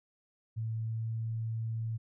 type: tone with pitch glide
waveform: sine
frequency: 111.9 to 112.74 Hz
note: A2 to A2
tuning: +30 to +43 cents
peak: -32 dBFS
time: 0.56-1.98 s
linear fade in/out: 20 ms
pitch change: +13 cents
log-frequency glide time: 0.84-1.07 s
effects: none